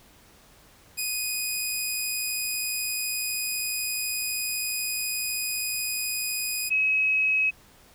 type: tone pair in turn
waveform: 10% pulse / sine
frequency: 2489 / 2556 Hz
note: D#7 / D#7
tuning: 0 / +46 cents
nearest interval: unison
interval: 46 cents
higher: second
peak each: -18 / -20 dBFS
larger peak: first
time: 0.97-6.7 / 6.7-7.51 s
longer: first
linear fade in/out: 20 ms
effects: pink hiss -55 dBFS RMS until 7.94 s